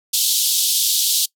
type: band-pass noise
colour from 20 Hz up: pink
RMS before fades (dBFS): -18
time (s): 0.13-1.26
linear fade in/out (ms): 10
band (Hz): 3300 to 16000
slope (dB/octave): 48
effects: noise-tail reverb RT60 0.1 s tail -23 dB re dry